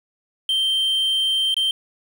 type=tone with dropouts; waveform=triangle; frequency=3136 Hz; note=G7; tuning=in tune; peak=-16 dBFS; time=0.49-1.71 s; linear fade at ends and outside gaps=2 ms; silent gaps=1.543-1.566 s; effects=8-bit